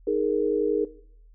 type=chord; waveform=sine; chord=D# suspended fourth; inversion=none; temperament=equal; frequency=311.1 / 415.3 / 466.2 Hz; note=D#4 / G#4 / A#4; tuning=0 / 0 / 0 cents; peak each=-29 / -24 / -25 dBFS; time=0.07-0.85 s; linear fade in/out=5 ms; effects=noise-tail reverb RT60 0.6 s tail -17 dB re dry + added 40 Hz sine -49 dBFS peak until 1.34 s

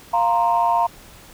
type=chord; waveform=sine; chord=F suspended fourth; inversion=none; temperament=equal; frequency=698.5 / 932.3 / 1046.5 Hz; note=F5 / Bb5 / C6; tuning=0 / 0 / 0 cents; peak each=-19 / -17 / -23 dBFS; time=0.13-0.87 s; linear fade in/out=10 ms; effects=tanh soft clip ceiling -7 dBFS + pink hiss -45 dBFS RMS until 1.33 s

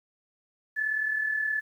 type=tone with amplitude modulation; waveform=sine; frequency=1733 Hz; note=A6; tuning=27 cents flat; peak=-23 dBFS; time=0.76-1.61 s; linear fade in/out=20 ms; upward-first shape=sine; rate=39 Hz; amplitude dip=55%; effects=10-bit

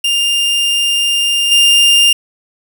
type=tone with level steps; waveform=40% pulse; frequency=2804 Hz; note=F7; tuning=6 cents sharp; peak=-10 / -5 dBFS; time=0.04-2.13 s; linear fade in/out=5 ms; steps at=1.51 s; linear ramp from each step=10 ms; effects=7-bit

